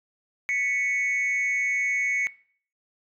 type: tone pair together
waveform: sine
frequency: 1977.8 / 2220 Hz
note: B6 / C#7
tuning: +2 / +2 cents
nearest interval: major second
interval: 200 cents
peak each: -27 / -22 dBFS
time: 0.49-2.27 s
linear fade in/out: 0 ms
effects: noise-tail reverb RT60 0.5 s tail -21 dB re dry + tanh soft clip ceiling -20 dBFS